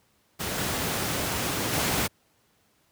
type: noise with level steps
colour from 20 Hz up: pink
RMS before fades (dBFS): -30 / -28 / -25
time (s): 0.39-2.08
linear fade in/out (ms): 20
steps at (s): 0.58 / 1.73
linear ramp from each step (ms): 2
effects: pink hiss -66 dBFS RMS until 2.91 s + high-pass 80 Hz 12 dB/octave